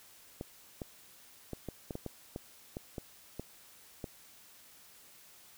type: clicks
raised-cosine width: 2 ms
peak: -25 dBFS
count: 12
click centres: 0.411 / 0.818 / 1.533 / 1.687 / 1.908 / 1.954 / 2.063 / 2.361 / 2.769 / 2.982 / 3.396 / 4.042 s
effects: white hiss -58 dBFS RMS until 5.57 s